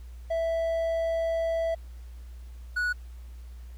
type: tone pair in turn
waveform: triangle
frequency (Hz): 659.3 / 1467.3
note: E5 / F#6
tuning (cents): 0 / -15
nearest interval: octave + major second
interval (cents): 1385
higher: second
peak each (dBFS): -23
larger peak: neither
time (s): 0.3-1.75 / 2.76-2.93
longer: first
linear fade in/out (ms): 10
effects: added 60 Hz sine -40 dBFS peak until 3.77 s + pink hiss -61 dBFS RMS until 3.77 s